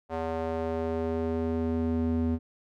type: tone with band-pass filter sweep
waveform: square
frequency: 81.6 Hz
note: E2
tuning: 17 cents flat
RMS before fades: -29 dBFS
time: 0.09-2.39 s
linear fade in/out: 50 ms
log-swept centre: 680 to 220 Hz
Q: 1.6
effects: none